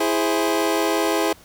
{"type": "chord", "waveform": "25% pulse", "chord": "E augmented", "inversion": "none", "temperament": "equal", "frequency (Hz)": [329.6, 415.3, 523.3], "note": ["E4", "G#4", "B#4"], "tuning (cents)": [0, 0, 0], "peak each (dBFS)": [-18, -19, -22], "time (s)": [0, 1.33], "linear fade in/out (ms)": 5, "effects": ["pink hiss -49 dBFS RMS until 1.44 s"]}